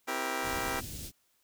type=chord; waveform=10% pulse; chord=C dominant seventh; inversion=none; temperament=just; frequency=261.6 / 327 / 392.4 / 470.9 Hz; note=C4 / E4 / G4 / Bb4; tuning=0 / -14 / +2 / +18 cents; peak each=-30 dBFS; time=0.07-0.81 s; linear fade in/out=20 ms
type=band-stop noise; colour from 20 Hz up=pink; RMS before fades=-41 dBFS; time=0.42-1.12 s; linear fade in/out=50 ms; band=250 to 4300 Hz; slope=12 dB/octave
effects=white hiss -72 dBFS RMS until 1.43 s